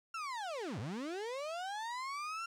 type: linear two-way sweep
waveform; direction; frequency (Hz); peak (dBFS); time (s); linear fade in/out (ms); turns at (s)
35% pulse; down then up; 1379 to 92.5 to 1379; -37; 0.14-2.46; 5; 0.79
effects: low-pass 7000 Hz 12 dB/octave + 11-bit